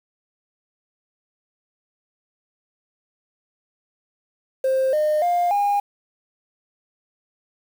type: tone with pitch steps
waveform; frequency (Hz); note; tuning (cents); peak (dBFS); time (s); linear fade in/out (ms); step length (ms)
sine; 527 / 608.9 / 703.5 / 812.7; C5 / D#5 / F5 / G#5; +12 / -38 / +12 / -38; -15; 4.64-5.8; 5; 290
effects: tanh soft clip ceiling -15 dBFS + 7-bit